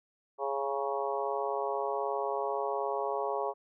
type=harmonic tone with a mistuned harmonic; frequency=138.59 Hz; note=C#3; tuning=in tune; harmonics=3 / 4 / 5 / 6 / 7 / 8; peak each=-35 / -36 / -37 / -38 / -38 / -39 dBFS; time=0.38-3.54 s; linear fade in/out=50 ms; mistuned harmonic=7; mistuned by=-29 cents; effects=none